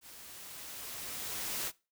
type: noise with level ramp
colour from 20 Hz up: white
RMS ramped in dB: -52 to -35 dBFS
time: 0.01-1.72 s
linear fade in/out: 50 ms
effects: noise-tail reverb RT60 0.3 s tail -22 dB re dry